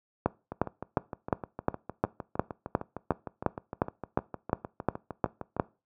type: two click trains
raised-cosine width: 1 ms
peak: -21 / -9 dBFS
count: 34 / 16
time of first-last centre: 0.52-5.566 / 0.26-5.598 s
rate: 6.54 / 2.81 Hz
effects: noise-tail reverb RT60 0.3 s tail -21 dB re dry + high-pass 80 Hz 12 dB/octave